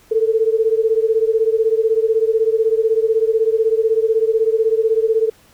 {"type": "beating tone pair", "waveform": "sine", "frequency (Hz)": [440, 456], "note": ["A4", "A#4"], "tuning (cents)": [0, -38], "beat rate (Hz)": 16, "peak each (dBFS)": [-15, -17], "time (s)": [0.11, 5.3], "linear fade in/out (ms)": 10, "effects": ["pink hiss -51 dBFS RMS until 5.53 s"]}